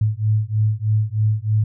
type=beating tone pair; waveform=sine; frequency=106.1 / 109.3 Hz; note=G#2 / A2; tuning=+38 / -11 cents; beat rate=3.2 Hz; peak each=-19 / -19 dBFS; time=0.01-1.64 s; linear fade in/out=5 ms; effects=none